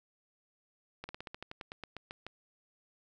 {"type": "slowing click train", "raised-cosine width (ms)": 0.3, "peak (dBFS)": -26, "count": 14, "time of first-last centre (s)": [1.04, 2.266], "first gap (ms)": 50, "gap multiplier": 1.1, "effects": []}